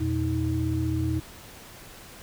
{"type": "tone cluster", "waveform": "sine", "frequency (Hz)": [84.9, 120.8, 316.1], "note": ["F2", "B2", "D#4"], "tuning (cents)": [-48, -38, 27], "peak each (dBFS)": -28, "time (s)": [0, 1.2], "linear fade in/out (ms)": 10, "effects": ["pink hiss -46 dBFS RMS until 2.22 s"]}